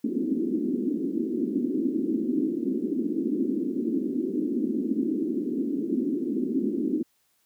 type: band-pass noise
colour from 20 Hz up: pink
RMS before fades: -27 dBFS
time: 0.04-7.03 s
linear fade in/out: 5 ms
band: 230 to 350 Hz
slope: 48 dB/octave
effects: white hiss -69 dBFS RMS until 7.45 s + high-pass 60 Hz 12 dB/octave